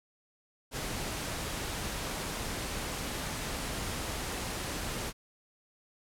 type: noise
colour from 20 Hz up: pink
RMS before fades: -36 dBFS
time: 0.71-5.13 s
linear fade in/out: 50 ms
effects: low-pass 12000 Hz 12 dB/octave